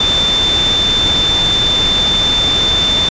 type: tone in noise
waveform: sine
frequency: 3551 Hz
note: A7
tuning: 15 cents sharp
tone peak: -11 dBFS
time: 0-3.09 s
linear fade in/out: 5 ms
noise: pink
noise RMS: -19 dBFS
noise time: 0-3.09 s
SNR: +5 dB
effects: resampled to 16000 Hz